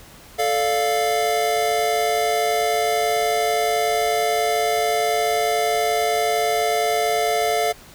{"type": "chord", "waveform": "square", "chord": "D minor", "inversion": "second", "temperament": "equal", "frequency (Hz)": [440, 587.3, 698.5], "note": ["A4", "D5", "F5"], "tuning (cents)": [0, 0, 0], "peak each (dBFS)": [-24, -27, -21], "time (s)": [0.38, 7.73], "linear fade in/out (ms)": 20, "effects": ["pink hiss -45 dBFS RMS until 7.94 s"]}